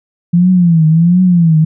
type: tone with vibrato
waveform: sine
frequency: 170 Hz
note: F3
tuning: 46 cents flat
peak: -5 dBFS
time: 0.33-1.65 s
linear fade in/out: 10 ms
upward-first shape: triangle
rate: 1.4 Hz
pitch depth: 160 cents each way
effects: none